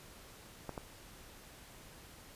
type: clicks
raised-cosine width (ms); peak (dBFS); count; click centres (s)
1; -26; 2; 0.693 / 0.778
effects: pink hiss -55 dBFS RMS until 2.35 s + resampled to 32000 Hz